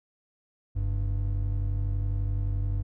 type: tone pair together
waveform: triangle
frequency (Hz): 46.25 / 98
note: F#1 / G2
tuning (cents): 0 / 0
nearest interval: octave + minor second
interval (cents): 1300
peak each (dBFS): -26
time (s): 0.75-2.83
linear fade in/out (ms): 20
effects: none